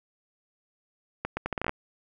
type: accelerating click train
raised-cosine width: 0.5 ms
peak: -14 dBFS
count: 10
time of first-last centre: 1.25-1.694 s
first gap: 120 ms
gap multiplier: 0.75
effects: none